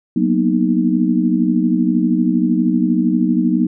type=chord; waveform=sine; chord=B major seventh; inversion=second; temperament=equal with one note detuned; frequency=185 / 234.2 / 246.9 / 311.1 Hz; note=F#3 / A#3 / B3 / D#4; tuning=0 / +8 / 0 / 0 cents; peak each=-18 dBFS; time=0.16-3.67 s; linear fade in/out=5 ms; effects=none